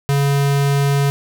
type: tone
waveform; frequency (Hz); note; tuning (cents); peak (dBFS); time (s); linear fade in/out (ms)
square; 140.6; C#3; +25; -14; 0.09-1.1; 0
effects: none